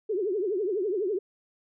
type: tone with vibrato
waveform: sine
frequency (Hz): 394.5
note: G4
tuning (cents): +11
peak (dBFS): -25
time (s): 0.09-1.19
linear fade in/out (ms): 10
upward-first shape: triangle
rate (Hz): 12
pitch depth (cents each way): 240
effects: none